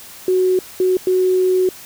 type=tone bursts at uneven times; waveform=sine; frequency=370 Hz; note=F#4; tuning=in tune; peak=-12 dBFS; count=3; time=0.28-0.59 / 0.8-0.97 / 1.07-1.69 s; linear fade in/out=2 ms; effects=white hiss -38 dBFS RMS until 1.85 s